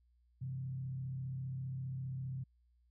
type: tone with frequency modulation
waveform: sine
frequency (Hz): 130.81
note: C3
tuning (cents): 0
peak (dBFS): -38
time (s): 0.41-2.44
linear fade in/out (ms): 10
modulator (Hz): 35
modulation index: 0.48
effects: added 60 Hz sine -68 dBFS peak until 2.9 s